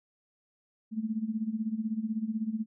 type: tone with tremolo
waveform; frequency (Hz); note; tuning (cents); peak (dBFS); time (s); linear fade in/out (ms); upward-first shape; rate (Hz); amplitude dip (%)
sine; 219.7; A3; -2; -26; 0.91-2.66; 50; sine; 16; 80
effects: none